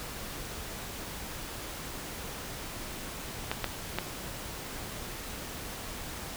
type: clicks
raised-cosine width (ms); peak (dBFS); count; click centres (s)
0.3; -13; 3; 3.515 / 3.643 / 3.986
effects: pink hiss -40 dBFS RMS until 6.36 s